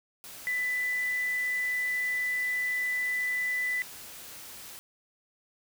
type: tone in noise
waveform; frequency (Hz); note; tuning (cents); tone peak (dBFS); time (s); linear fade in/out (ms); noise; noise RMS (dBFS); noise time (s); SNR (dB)
sine; 1992; B6; +14; -27; 0.47-3.82; 0; white; -45; 0.24-4.79; +15
effects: none